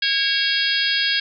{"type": "harmonic tone with a mistuned harmonic", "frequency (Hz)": 546, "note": "C#5", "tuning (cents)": -26, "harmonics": [3, 4, 5, 6, 7, 8, 9], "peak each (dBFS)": [-23, -28, -28, -23, -28, -26, -25], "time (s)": [0.02, 1.2], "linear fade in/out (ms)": 5, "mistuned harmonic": 4, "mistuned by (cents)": 49, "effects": []}